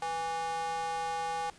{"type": "tone with high-pass filter", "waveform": "square", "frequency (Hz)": 164.4, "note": "E3", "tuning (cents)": -4, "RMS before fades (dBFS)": -34, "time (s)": [0.02, 1.5], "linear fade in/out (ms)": 2, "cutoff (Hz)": 750, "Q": 4.7, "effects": ["pink hiss -56 dBFS RMS until 1.58 s", "resampled to 22050 Hz"]}